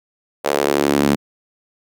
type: tone with high-pass filter sweep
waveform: sawtooth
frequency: 71.5 Hz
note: D2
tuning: 46 cents flat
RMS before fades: -17 dBFS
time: 0.44-1.16 s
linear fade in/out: 20 ms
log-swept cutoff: 540 to 220 Hz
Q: 2.1
effects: none